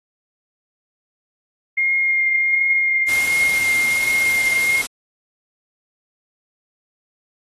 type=tone with vibrato; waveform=sine; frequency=2128 Hz; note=C7; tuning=29 cents sharp; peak=-15 dBFS; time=1.77-4.82 s; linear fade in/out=10 ms; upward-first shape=triangle; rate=1.4 Hz; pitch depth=13 cents each way
type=noise; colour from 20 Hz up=white; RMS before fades=-27 dBFS; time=3.08-4.87 s; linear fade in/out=10 ms
effects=AAC 32 kbps